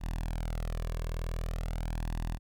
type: tone with flanger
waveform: sawtooth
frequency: 40.69 Hz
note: E1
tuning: 22 cents flat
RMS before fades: -34 dBFS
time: 0-2.39 s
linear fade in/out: 50 ms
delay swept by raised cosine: 1.1 to 1.84 ms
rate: 0.45 Hz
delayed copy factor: +0.65
effects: none